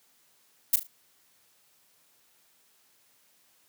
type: noise with echo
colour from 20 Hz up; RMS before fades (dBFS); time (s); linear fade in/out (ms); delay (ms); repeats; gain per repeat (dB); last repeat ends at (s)
violet; -20; 0.73-0.76; 5; 37; 3; -10; 0.871
effects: white hiss -65 dBFS RMS until 3.68 s + high-pass 100 Hz 12 dB/octave